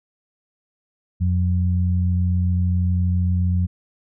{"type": "tone pair together", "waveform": "sine", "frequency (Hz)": [87.83, 180.5], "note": ["F2", "F#3"], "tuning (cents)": [10, -43], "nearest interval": "octave", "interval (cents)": 1247, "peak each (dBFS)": [-17, -24], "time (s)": [1.2, 3.67], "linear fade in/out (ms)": 20, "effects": []}